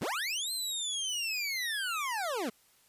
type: linear two-way sweep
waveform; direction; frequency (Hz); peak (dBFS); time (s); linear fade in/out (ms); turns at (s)
25% pulse; up then down; 78.1 to 4186 to 198; -28; 0.01-2.5; 10; 0.52
effects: white hiss -65 dBFS RMS until 2.88 s + resampled to 32000 Hz